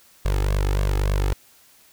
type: tone with flanger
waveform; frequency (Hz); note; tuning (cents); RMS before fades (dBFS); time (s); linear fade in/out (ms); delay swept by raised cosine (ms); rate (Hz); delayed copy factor
sawtooth; 49; G1; 0; -21; 0.25-1.33; 0; 1.8 to 2.37; 3.5; +1
effects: white hiss -54 dBFS RMS until 1.92 s